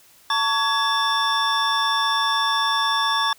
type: tone cluster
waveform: triangle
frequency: 895 / 1129 / 1676 / 3531 / 5480 Hz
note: A5 / C#6 / G#6 / A7 / F8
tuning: +29 / +31 / +15 / +5 / -34 cents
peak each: -23 / -21 / -24 / -23 / -29 dBFS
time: 0.3-3.33 s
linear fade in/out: 2 ms
effects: white hiss -53 dBFS RMS until 3.38 s